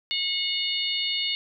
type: harmonic tone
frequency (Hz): 726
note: F#5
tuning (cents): -33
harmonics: 3 / 4 / 5 / 6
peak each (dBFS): -33 / -28 / -30 / -31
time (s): 0.11-1.35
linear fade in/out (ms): 0
effects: none